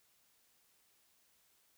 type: silence
effects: white hiss -72 dBFS RMS until 1.77 s